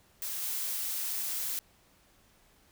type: noise with level steps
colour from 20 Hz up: blue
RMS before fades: -36 / -34 dBFS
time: 0.22-1.59 s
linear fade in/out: 0 ms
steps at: 0.42 s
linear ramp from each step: 2 ms
effects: pink hiss -64 dBFS RMS until 2.71 s